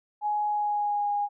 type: tone with pitch glide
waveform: sine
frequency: 837 to 820.2 Hz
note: G#5 to G#5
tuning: +13 to -22 cents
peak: -24 dBFS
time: 0.21-1.29 s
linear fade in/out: 50 ms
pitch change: -35 cents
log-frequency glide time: 0.47-1.11 s
effects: none

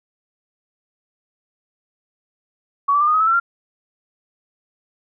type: tone with pitch steps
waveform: sine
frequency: 1126 / 1159.7 / 1194.3 / 1230 / 1266.8 / 1304.7 / 1343.7 / 1383.9 Hz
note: C#6 / D6 / D6 / D#6 / D#6 / E6 / E6 / F6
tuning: +27 / -22 / +29 / -20 / +31 / -18 / +33 / -16 cents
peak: -13 dBFS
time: 2.88-3.4 s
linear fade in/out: 10 ms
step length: 65 ms
effects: none

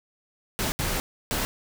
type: noise bursts at uneven times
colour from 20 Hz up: pink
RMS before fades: -27 dBFS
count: 3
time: 0.59-0.72 / 0.79-1 / 1.31-1.45 s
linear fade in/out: 0 ms
effects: none

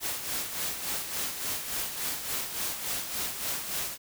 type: noise with tremolo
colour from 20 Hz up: white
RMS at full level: -31 dBFS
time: 0-3.98 s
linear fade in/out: 50 ms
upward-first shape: sine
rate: 3.5 Hz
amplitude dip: 55%
effects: none

